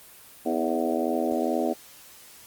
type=harmonic tone with a mistuned harmonic; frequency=82.41 Hz; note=E2; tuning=in tune; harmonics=3 / 4 / 5 / 6 / 7 / 8 / 9; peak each=-29 / -29 / -31 / -34 / -31 / -31 / -32 dBFS; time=0.45-1.74 s; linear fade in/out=20 ms; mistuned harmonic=4; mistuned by=-43 cents; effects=white hiss -49 dBFS RMS until 2.46 s + Opus 24 kbps